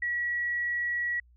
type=tone; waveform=sine; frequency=1926 Hz; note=B6; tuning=44 cents flat; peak=-27 dBFS; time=0.02-1.2 s; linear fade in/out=5 ms; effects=added 60 Hz sine -56 dBFS peak until 1.36 s